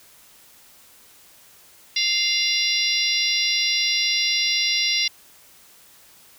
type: harmonic tone with a mistuned harmonic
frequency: 698.5 Hz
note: F5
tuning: in tune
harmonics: 3 / 4 / 5 / 6 / 7 / 8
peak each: -26 / -26 / -26 / -26 / -26 / -26 dBFS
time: 1.96-5.08 s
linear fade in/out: 5 ms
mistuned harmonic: 6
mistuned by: -67 cents
effects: white hiss -51 dBFS RMS until 6.38 s